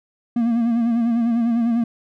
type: tone with vibrato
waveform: triangle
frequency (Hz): 233.1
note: A#3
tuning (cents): 0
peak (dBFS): -14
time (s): 0.36-1.84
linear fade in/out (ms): 5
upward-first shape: sine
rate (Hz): 10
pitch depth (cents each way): 51
effects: none